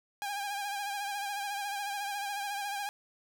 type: tone with vibrato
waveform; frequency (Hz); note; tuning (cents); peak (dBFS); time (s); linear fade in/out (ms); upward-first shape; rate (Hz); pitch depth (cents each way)
sawtooth; 808; G#5; -48; -30; 0.22-2.89; 0; sine; 14; 46
effects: none